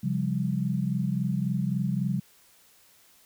sine tone cluster, 135 / 175.2 / 198.8 Hz, C#3 / F3 / G3, -45 / +6 / +25 cents, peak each -29 dBFS, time 0.03-2.2 s, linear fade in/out 10 ms, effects white hiss -59 dBFS RMS until 3.25 s

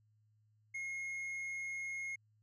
triangle tone with tanh clipping, 2154 Hz, C7, 50 cents sharp, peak -40 dBFS, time 0.74-2.16 s, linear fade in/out 10 ms, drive 9 dB, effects added 107 Hz sine -69 dBFS peak until 2.42 s

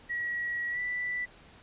sine tone with pitch glide, 1917 to 1973.2 Hz, A#6 to B6, +48 to -2 cents, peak -30 dBFS, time 0.09-1.26 s, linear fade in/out 20 ms, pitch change +50 cents, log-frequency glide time 0.71-0.79 s, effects pink hiss -55 dBFS RMS until 1.62 s + resampled to 8000 Hz

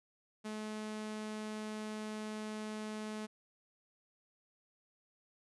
sawtooth tone, 214.7 Hz, A3, 42 cents flat, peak -36 dBFS, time 0.44-3.27 s, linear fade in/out 20 ms, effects resampled to 24000 Hz

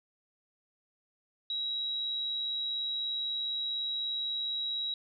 sine tone, 3861 Hz, B7, 40 cents flat, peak -31 dBFS, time 1.5-4.94 s, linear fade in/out 2 ms, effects none

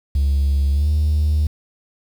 triangle tone with pitch glide, 69.8 to 75.68 Hz, C#2 to D#2, +13 to -47 cents, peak -11 dBFS, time 0.15-1.47 s, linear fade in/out 5 ms, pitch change +140 cents, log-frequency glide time 0.72-0.89 s, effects tanh soft clip ceiling -10 dBFS + 7-bit

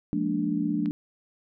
sine chord, Bb dominant seventh, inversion second, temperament equal with one note detuned, 174.61 / 210.4 / 233.1 / 293.7 Hz, F3 / Ab3 / Bb3 / D4, 0 / +23 / 0 / 0 cents, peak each -31 / -30 / -32 / -27 dBFS, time 0.13-0.91 s, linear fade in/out 0 ms
click, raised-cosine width 0.3 ms, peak -28 dBFS, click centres 0.859 s
effects none

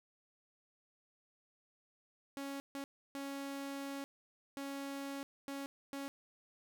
sawtooth tone bursts at uneven times, 277.2 Hz, C#4, in tune, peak -37 dBFS, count 6, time 2.37-2.6 / 2.75-2.84 / 3.15-4.04 / 4.57-5.23 / 5.48-5.66 / 5.93-6.08 s, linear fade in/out 0 ms, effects none

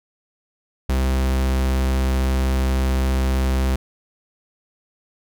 45% pulse tone, 65.41 Hz, C2, in tune, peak -17 dBFS, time 0.89-3.76 s, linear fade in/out 5 ms, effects none

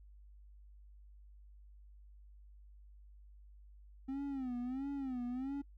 triangle tone with vibrato, 261.6 Hz, C4, in tune, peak -35 dBFS, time 4.08-5.62 s, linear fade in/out 10 ms, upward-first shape sine, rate 1.5 Hz, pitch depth 130 cents each way, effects noise-tail reverb RT60 0.1 s tail -24 dB re dry + added 50 Hz sine -55 dBFS peak until 5.77 s

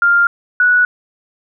sine tone pair in turn, 1399 / 1471.2 Hz, F6 / F#6, +3 / -10 cents, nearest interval minor second, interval 87 cents, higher second, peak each -8 dBFS, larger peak neither, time 0.02-0.27 / 0.6-0.85 s, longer neither, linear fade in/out 2 ms, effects none

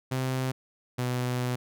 sawtooth tone pair in turn, 130 / 124.65 Hz, C3 / B2, -11 / +16 cents, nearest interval minor second, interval 73 cents, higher first, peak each -23 dBFS, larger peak neither, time 0.11-0.52 / 0.98-1.56 s, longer second, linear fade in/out 10 ms, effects none

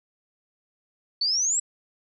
sine exponential sweep, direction up, 4400 to 7902 Hz, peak -21 dBFS, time 1.21-1.6 s, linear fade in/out 5 ms, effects none

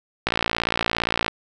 click train, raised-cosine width 0.3 ms, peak -4 dBFS, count 59, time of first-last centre 0.27-1.28 s, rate 57.4 Hz, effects none

